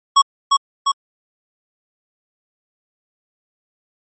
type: tone with echo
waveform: square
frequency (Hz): 1108.7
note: C#6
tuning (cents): 0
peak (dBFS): -8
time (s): 0.16-0.22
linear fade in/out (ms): 10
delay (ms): 350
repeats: 2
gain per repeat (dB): -3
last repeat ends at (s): 0.92
effects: MP3 32 kbps